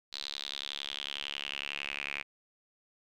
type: tone with band-pass filter sweep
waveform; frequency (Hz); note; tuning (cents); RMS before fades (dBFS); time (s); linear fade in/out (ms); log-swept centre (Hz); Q
sawtooth; 71; C#2; +42; -39; 0.12-2.23; 20; 4100 to 2400; 5.9
effects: none